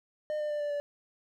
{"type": "tone with pitch steps", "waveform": "triangle", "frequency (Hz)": [607, 600, 593.1, 586.3, 579.6], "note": ["D#5", "D5", "D5", "D5", "D5"], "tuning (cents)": [-43, 37, 17, -3, -23], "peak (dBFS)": -28, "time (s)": [0.3, 0.8], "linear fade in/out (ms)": 0, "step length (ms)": 100, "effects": []}